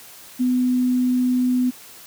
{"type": "tone", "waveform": "sine", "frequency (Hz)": 250.8, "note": "B3", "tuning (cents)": 27, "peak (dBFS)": -16, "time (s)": [0.39, 1.71], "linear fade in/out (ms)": 20, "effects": ["white hiss -43 dBFS RMS until 2.06 s", "high-pass 80 Hz 12 dB/octave"]}